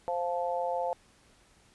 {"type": "harmonic tone", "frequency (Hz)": 174.61, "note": "F3", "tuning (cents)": 0, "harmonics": [3, 4, 5], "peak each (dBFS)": [-32, -33, -34], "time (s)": [0.08, 0.93], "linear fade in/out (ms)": 0, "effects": ["pink hiss -62 dBFS RMS until 1.74 s", "resampled to 24000 Hz"]}